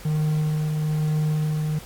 triangle tone with tremolo, 153.6 Hz, D#3, 22 cents flat, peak -17 dBFS, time 0.05-1.79 s, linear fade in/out 5 ms, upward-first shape triangle, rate 1.1 Hz, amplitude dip 30%, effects pink hiss -43 dBFS RMS until 1.85 s + AAC 64 kbps

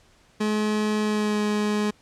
30% pulse tone with pitch glide, 212.7 to 209.7 Hz, G#3 to G#3, +42 to +17 cents, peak -19 dBFS, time 0.4-1.91 s, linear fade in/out 10 ms, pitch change -25 cents, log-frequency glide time 1.02-1.41 s, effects pink hiss -58 dBFS RMS until 2.01 s + low-pass 8000 Hz 12 dB/octave

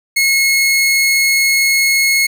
sawtooth tone, 2173 Hz, C#7, 35 cents flat, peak -7 dBFS, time 0.16-2.27 s, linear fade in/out 10 ms, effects none

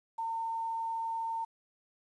sine tone with quantisation, 908 Hz, A#5, 46 cents flat, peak -32 dBFS, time 0.18-1.45 s, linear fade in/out 10 ms, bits 10, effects resampled to 24000 Hz

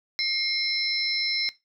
sine tone cluster, 2133 / 4097 / 5290 Hz, C7 / C8 / E8, +33 / -37 / +5 cents, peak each -28 dBFS, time 0.19-1.49 s, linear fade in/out 0 ms, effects noise-tail reverb RT60 0.2 s tail -17 dB re dry

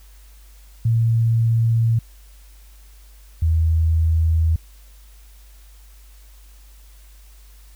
sine tone pair in turn, 114.5 / 80.96 Hz, A#2 / E2, -31 / -31 cents, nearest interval tritone, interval 600 cents, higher first, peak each -14 dBFS, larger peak neither, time 0.85-1.99 / 3.42-4.56 s, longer neither, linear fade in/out 5 ms, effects added 50 Hz sine -43 dBFS peak until 7.75 s + white hiss -54 dBFS RMS until 7.75 s

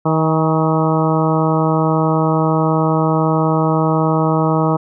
harmonic tone with a mistuned harmonic, 158.5 Hz, D#3, 32 cents sharp, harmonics 1 / 2 / 3 / 4 / 5 / 6 / 7 / 8, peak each -16 / -19 / -21 / -22 / -23 / -24 / -24 / -25 dBFS, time 0.05-4.77 s, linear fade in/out 10 ms, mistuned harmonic 5, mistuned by +35 cents, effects none

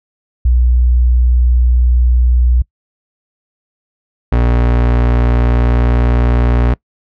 sine / 35% pulse tone pair in turn, 61 / 60.02 Hz, B1 / B1, -21 / -49 cents, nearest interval unison, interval 28 cents, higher first, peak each -7 dBFS, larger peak neither, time 0.45-2.62 / 4.32-6.74 s, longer second, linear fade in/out 5 ms, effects noise-tail reverb RT60 0.1 s tail -24 dB re dry + low-pass 2000 Hz 12 dB/octave

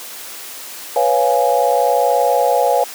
sine chord, C# dominant seventh, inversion third, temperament equal, 493.9 / 554.4 / 698.5 / 830.6 Hz, B4 / C#5 / E#5 / G#5, 0 / 0 / 0 / 0 cents, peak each -17 dBFS, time 0.96-2.84 s, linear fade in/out 2 ms, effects white hiss -32 dBFS RMS until 2.94 s + high-pass 300 Hz 12 dB/octave

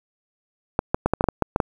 clicks, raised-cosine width 1 ms, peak -4 dBFS, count 10, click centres 0.791 / 0.945 / 1.06 / 1.136 / 1.209 / 1.241 / 1.287 / 1.423 / 1.561 / 1.602 s, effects 7-bit

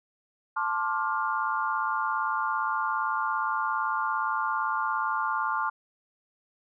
sine chord, D minor seventh, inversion second, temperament just, 881 / 1057.2 / 1174.7 / 1409.6 Hz, A5 / C6 / D6 / F6, +2 / +18 / 0 / +16 cents, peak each -31 dBFS, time 0.56-5.7 s, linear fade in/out 10 ms, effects none

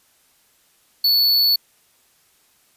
square tone, 4437 Hz, C#8, 1 cent sharp, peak -14 dBFS, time 1.04-1.56 s, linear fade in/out 5 ms, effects white hiss -59 dBFS RMS until 2.76 s + resampled to 32000 Hz

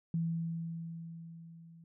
sine tone with level ramp, 165.8 Hz, E3, 10 cents sharp, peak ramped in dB -29 to -53 dBFS, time 0.14-1.84 s, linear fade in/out 2 ms, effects none

